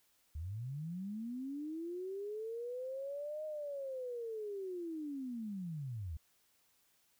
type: linear two-way sweep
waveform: sine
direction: up then down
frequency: 70.9 to 622.3 to 70.9 Hz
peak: -39 dBFS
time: 0.35-6.17 s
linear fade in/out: 5 ms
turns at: 3.45 s
effects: white hiss -73 dBFS RMS until 7.19 s